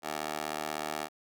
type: tone with high-pass filter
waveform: 15% pulse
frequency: 76.3 Hz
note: D#2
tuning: 33 cents flat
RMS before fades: -36 dBFS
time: 0.02-1.09 s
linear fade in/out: 50 ms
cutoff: 560 Hz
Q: 1.2
effects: none